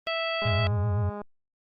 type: harmonic tone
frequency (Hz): 658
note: E5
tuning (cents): -3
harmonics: 1 / 2 / 3 / 4 / 5 / 7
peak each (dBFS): -30 / -34 / -35 / -34 / -35 / -40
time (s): 0.07-0.67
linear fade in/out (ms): 0
type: click train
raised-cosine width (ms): 1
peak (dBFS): -24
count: 165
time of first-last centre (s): 0.42-1.216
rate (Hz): 206
type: tone with vibrato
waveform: sine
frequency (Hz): 101.7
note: G#2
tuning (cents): -36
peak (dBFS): -23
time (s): 0.45-1.1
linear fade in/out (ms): 10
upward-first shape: sine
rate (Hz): 7.8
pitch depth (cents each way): 210
effects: Opus 32 kbps

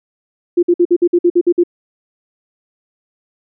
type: tone bursts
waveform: sine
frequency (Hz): 349.2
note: F4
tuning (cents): 0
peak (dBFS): -7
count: 10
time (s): 0.57-1.637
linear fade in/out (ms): 10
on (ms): 59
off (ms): 53
effects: none

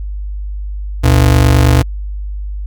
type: ring-modulated tone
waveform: square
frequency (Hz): 96.1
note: G2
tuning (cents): -34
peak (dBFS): -4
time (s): 1.03-1.83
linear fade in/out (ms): 20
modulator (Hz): 24.6
effects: added 50 Hz sine -19 dBFS peak until 2.66 s

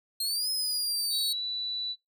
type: exponential two-way sweep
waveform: sawtooth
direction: up then down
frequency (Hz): 4168 to 5140 to 4381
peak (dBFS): -25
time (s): 0.2-1.33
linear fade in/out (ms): 5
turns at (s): 0.5
type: tone with pitch glide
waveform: sine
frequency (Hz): 3865 to 3960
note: B7 to B7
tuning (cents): -38 to +4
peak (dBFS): -30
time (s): 1.1-1.96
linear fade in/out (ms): 50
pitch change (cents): +42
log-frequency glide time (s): 1.24-1.43
effects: noise-tail reverb RT60 0.2 s tail -24 dB re dry

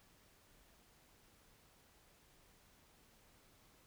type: silence
effects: pink hiss -68 dBFS RMS until 3.86 s

